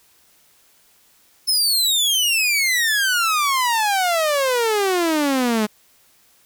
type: exponential sweep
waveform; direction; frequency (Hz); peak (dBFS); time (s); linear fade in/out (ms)
sawtooth; down; 5300 to 207.7; -13; 1.47-5.67; 20
effects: white hiss -56 dBFS RMS until 6.45 s